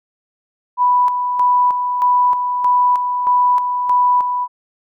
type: tone with tremolo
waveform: sine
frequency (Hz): 987.8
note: B5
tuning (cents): 0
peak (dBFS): -10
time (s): 0.77-4.48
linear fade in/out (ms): 50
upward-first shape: square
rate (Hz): 1.6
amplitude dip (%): 50
effects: none